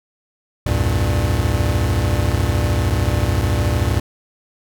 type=tone cluster; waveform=square; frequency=65.5 / 84.5 / 98.1 / 118.3 Hz; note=C2 / E2 / G2 / A#2; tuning=+2 / +43 / +2 / +26 cents; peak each=-22 dBFS; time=0.66-4 s; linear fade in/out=5 ms; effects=none